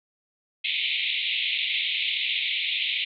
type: band-pass noise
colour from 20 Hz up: white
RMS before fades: -27 dBFS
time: 0.64-3.05 s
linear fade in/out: 10 ms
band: 2100 to 3800 Hz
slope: 96 dB/octave
effects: none